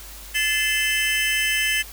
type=tone cluster; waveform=square; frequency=1734 / 2071 / 2630 / 3064 Hz; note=A6 / C7 / E7 / G7; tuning=-26 / -18 / -5 / -40 cents; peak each=-26 dBFS; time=0.34-1.83 s; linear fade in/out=20 ms; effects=added 50 Hz sine -41 dBFS peak until 1.92 s + white hiss -41 dBFS RMS until 1.92 s